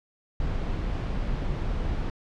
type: noise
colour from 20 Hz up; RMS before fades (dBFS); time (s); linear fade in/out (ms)
brown; -28; 0.4-2.1; 2
effects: low-pass 4000 Hz 12 dB/octave